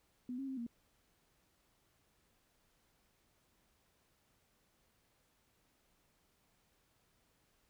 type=tone with pitch steps; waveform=sine; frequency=248.6 / 270.8 / 264.7 / 235.1 Hz; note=B3 / C#4 / C4 / A#3; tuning=+12 / -40 / +20 / +15 cents; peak=-39 dBFS; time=0.29-0.666 s; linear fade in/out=2 ms; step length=94 ms; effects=pink hiss -75 dBFS RMS until 7.69 s